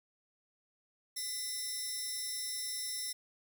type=tone cluster; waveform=10% pulse; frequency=2013 / 3703 / 5390 Hz; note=B6 / A#7 / E8; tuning=+33 / -12 / +38 cents; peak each=-36 / -39 / -32 dBFS; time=1.16-3.13 s; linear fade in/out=10 ms; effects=11-bit